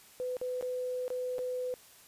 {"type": "tone with dropouts", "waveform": "sine", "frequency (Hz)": 502, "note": "B4", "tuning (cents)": 28, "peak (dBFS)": -32, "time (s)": [0.2, 1.74], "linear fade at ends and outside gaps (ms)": 0, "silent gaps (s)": [[0.368, 0.414], [0.611, 0.625], [1.08, 1.103], [1.383, 1.39]], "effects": ["white hiss -57 dBFS RMS until 2.07 s", "resampled to 32000 Hz"]}